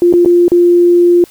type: tone with dropouts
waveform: sine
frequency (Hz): 349.2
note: F4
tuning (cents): 0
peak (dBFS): -4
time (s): 0.02-1.24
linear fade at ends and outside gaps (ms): 1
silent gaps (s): 0.127-0.137 / 0.249-0.259 / 0.481-0.518
effects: white hiss -42 dBFS RMS until 1.3 s